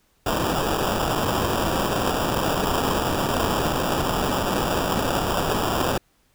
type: noise with sample-and-hold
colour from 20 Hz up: white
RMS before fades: -23 dBFS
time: 0.26-5.98 s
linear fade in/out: 5 ms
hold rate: 2100 Hz
effects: pink hiss -64 dBFS RMS until 6.34 s